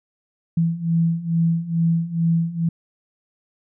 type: beating tone pair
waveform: sine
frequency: 165 / 167.3 Hz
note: E3 / E3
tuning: +2 / +26 cents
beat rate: 2.3 Hz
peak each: -22 / -19 dBFS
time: 0.57-2.69 s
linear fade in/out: 5 ms
effects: none